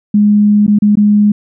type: tone with dropouts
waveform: sine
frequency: 207.7 Hz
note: G#3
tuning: in tune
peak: -5 dBFS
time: 0.14-1.32 s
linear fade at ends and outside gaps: 5 ms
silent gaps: 0.666-0.678 / 0.788-0.821 / 0.955-0.971 s
effects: none